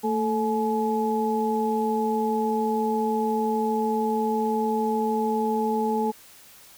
sine tone cluster, 223.4 / 437.8 / 850 Hz, A3 / A4 / G#5, +27 / -9 / +40 cents, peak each -26 dBFS, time 0.03-6.12 s, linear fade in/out 20 ms, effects white hiss -50 dBFS RMS until 6.77 s

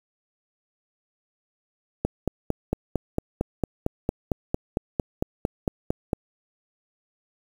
click train, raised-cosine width 2 ms, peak -9 dBFS, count 19, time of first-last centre 2.05-6.132 s, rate 4.41 Hz, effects 7-bit

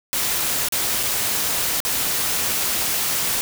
white noise with dropouts, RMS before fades -22 dBFS, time 0.13-3.41 s, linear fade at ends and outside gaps 0 ms, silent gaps 0.686-0.723 / 1.029-1.033 / 1.803-1.85 s, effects none

